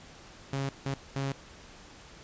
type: tone bursts at uneven times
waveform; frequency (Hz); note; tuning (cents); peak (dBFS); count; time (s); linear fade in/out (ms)
sawtooth; 136.9; C#3; -21; -26; 3; 0.53-0.69 / 0.86-0.94 / 1.16-1.32; 2
effects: pink hiss -51 dBFS RMS until 2.23 s + resampled to 16000 Hz